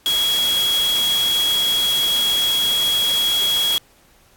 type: tone in noise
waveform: sine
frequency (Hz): 3322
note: G#7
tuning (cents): 0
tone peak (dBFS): -16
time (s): 0.06-3.78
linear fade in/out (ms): 0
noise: white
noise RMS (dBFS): -26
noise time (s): 0.06-3.78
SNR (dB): +7
effects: pink hiss -54 dBFS RMS until 4.36 s + AAC 64 kbps